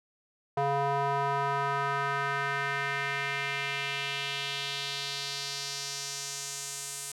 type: tone with band-pass filter sweep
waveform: square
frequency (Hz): 140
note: C#3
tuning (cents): +18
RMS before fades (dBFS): -32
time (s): 0.57-7.12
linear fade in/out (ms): 5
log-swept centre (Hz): 770 to 8600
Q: 2.1
effects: none